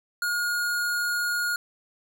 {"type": "tone", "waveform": "square", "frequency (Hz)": 1433, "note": "F6", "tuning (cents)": 44, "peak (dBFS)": -25, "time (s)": [0.22, 1.56], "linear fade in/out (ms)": 2, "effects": []}